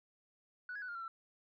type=tone with pitch steps; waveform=sine; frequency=1477 / 1665 / 1491 / 1409 / 1360 / 1340 Hz; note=F#6 / G#6 / F#6 / F6 / F6 / E6; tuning=-3 / +4 / +13 / +15 / -46 / +28 cents; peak=-40 dBFS; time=0.69-1.08 s; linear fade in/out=2 ms; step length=65 ms; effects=tanh soft clip ceiling -37 dBFS